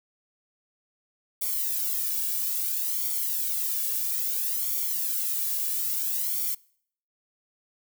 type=noise with flanger; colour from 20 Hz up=violet; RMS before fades=-28 dBFS; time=1.41-6.55 s; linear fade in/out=10 ms; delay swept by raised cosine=0.89 to 1.79 ms; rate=0.6 Hz; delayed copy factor=+0.95; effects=noise-tail reverb RT60 0.6 s tail -24 dB re dry